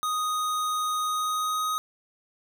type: tone with pitch glide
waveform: square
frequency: 1244.5 to 1253.9 Hz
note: D#6 to D#6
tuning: 0 to +13 cents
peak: -26 dBFS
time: 0.03-1.78 s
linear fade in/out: 0 ms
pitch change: +13 cents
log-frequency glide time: 1-1.67 s
effects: none